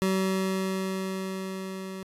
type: tone with level ramp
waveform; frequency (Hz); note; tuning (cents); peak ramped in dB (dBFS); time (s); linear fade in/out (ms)
25% pulse; 190; F#3; +46; -19 to -32; 0.02-2.03; 0
effects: resampled to 32000 Hz